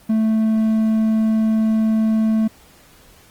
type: tone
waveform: triangle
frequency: 220 Hz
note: A3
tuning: in tune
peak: -12 dBFS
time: 0.09-2.48 s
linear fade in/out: 10 ms
effects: pink hiss -49 dBFS RMS until 3.3 s + Opus 24 kbps